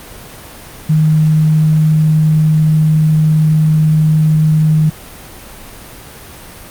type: tone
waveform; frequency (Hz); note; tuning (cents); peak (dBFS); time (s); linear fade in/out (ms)
sine; 155.56; D#3; 0; -7; 0.89-4.9; 10
effects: pink hiss -33 dBFS RMS until 6.7 s + Opus 32 kbps